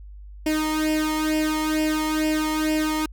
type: tone with flanger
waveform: sawtooth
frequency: 309.9 Hz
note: D#4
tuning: 7 cents flat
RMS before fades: -23 dBFS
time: 0.46-3.06 s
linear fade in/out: 5 ms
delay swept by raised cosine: 0.38 to 0.97 ms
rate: 2.2 Hz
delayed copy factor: +0.8
effects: added 50 Hz sine -38 dBFS peak until 3.12 s